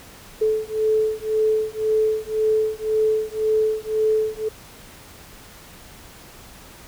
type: beating tone pair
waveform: sine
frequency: 433.6 / 435.5 Hz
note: A4 / A4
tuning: -25 / -18 cents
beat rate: 1.9 Hz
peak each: -21 dBFS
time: 0.41-4.49 s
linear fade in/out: 10 ms
effects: pink hiss -44 dBFS RMS until 6.87 s